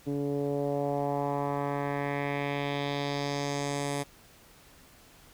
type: tone with low-pass filter sweep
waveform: 10% pulse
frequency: 142.4 Hz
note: C#3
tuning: 47 cents sharp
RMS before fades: -31 dBFS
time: 0.06-4.04 s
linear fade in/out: 20 ms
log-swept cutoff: 330 to 10000 Hz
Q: 2
effects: pink hiss -56 dBFS RMS until 5.33 s